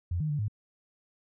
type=tone with pitch steps; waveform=sine; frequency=87.3 / 153.7 / 147.2 / 105.2 Hz; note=F2 / D#3 / D3 / G#2; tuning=0 / -21 / +4 / +23 cents; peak=-27 dBFS; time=0.11-0.482 s; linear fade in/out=5 ms; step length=93 ms; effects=none